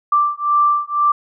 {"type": "beating tone pair", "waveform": "sine", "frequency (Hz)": [1174.7, 1176.7], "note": ["D6", "D6"], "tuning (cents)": [0, 3], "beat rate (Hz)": 2, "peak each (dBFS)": -16, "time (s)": [0.12, 1.12], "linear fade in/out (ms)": 5, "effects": []}